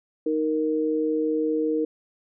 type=tone pair together; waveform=sine; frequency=311.3 / 466.2 Hz; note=D#4 / A#4; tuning=+1 / 0 cents; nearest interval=perfect fifth; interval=699 cents; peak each=-24 dBFS; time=0.26-1.85 s; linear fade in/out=5 ms; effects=none